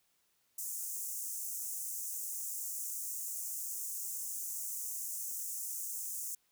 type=high-pass noise; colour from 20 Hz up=pink; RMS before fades=-40 dBFS; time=0.58-6.35 s; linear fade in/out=5 ms; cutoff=6400 Hz; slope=48 dB/octave; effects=white hiss -75 dBFS RMS until 6.51 s